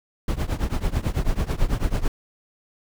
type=noise with tremolo; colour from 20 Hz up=brown; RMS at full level=-19 dBFS; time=0.28-2.08 s; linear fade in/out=2 ms; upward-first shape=triangle; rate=9.1 Hz; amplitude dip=95%; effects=none